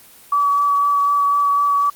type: tone with vibrato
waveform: sine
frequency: 1143 Hz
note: D6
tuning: 47 cents flat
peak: -13 dBFS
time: 0.32-1.9 s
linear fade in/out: 5 ms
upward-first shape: sine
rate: 4 Hz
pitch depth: 12 cents each way
effects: white hiss -45 dBFS RMS until 1.95 s + Opus 24 kbps